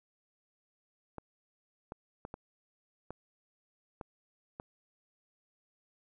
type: clicks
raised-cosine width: 1 ms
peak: -27 dBFS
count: 7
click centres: 1.183 / 1.921 / 2.251 / 2.341 / 3.106 / 4.012 / 4.599 s
effects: none